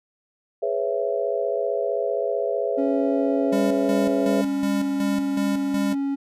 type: chord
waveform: sine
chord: C# minor seventh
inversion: second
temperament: just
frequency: 415.8 / 498.9 / 554.4 / 665.2 Hz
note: G#4 / B4 / C#5 / E5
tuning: +2 / +17 / 0 / +16 cents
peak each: -27 dBFS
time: 0.62-4.42 s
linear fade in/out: 10 ms
type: tone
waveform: triangle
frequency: 277.2 Hz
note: C#4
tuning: in tune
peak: -20 dBFS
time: 2.77-6.16 s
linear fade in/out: 20 ms
type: tone with tremolo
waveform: square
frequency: 200.7 Hz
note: G3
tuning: 41 cents sharp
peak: -24 dBFS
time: 3.52-5.95 s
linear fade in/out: 10 ms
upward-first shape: square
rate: 2.7 Hz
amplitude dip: 60%
effects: resampled to 32000 Hz